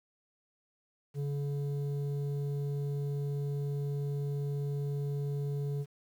square tone with low-pass filter, 142.4 Hz, C#3, 47 cents sharp, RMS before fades -34 dBFS, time 1.14-5.86 s, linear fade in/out 50 ms, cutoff 320 Hz, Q 7.2, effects 10-bit

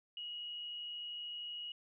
sine tone with amplitude modulation, 2895 Hz, F#7, 38 cents flat, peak -40 dBFS, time 0.17-1.72 s, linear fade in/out 2 ms, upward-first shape sine, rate 153 Hz, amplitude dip 30%, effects none

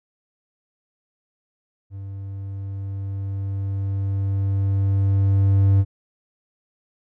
triangle tone with level ramp, 98 Hz, G2, in tune, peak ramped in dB -29 to -10 dBFS, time 1.9-5.85 s, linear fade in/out 50 ms, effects none

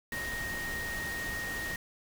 sine tone in noise, 1864.7 Hz, A#6, in tune, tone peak -35 dBFS, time 0.12-1.76 s, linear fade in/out 2 ms, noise pink, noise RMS -40 dBFS, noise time 0.12-1.76 s, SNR +2 dB, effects none

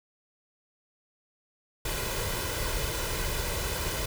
pink noise with comb filter, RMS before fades -31 dBFS, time 1.85-4.06 s, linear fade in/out 5 ms, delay 2 ms, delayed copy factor +0.6, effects none

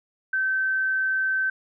sine tone, 1543 Hz, G6, 28 cents flat, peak -21 dBFS, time 0.33-1.5 s, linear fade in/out 5 ms, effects none

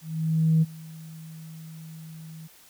sine tone with ADSR envelope, 159.9 Hz, D#3, 48 cents sharp, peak -15 dBFS, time 0.01-2.48 s, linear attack 610 ms, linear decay 31 ms, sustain -24 dB, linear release 19 ms, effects tanh soft clip ceiling -12 dBFS + white hiss -54 dBFS RMS until 2.69 s

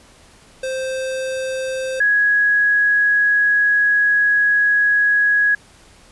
square / sine tone pair in turn, 523.3 / 1666.7 Hz, C5 / G#6, 0 / +6 cents, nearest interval octave + minor sixth, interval 2006 cents, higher second, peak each -22 / -12 dBFS, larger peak second, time 0.63-2 / 2-5.55 s, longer second, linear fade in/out 5 ms, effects pink hiss -48 dBFS RMS until 6.11 s + resampled to 24000 Hz

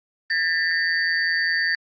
sine tone cluster, 1630 / 1800 / 1965 / 4607 Hz, G#6 / A6 / B6 / D8, -33 / +39 / -9 / -34 cents, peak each -28 / -21 / -28 / -28 dBFS, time 0.3-1.75 s, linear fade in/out 2 ms, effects Opus 24 kbps

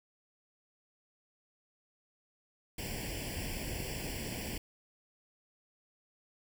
pink noise with comb filter, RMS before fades -39 dBFS, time 2.78-4.58 s, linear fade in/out 5 ms, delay 0.39 ms, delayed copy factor +0.95, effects none

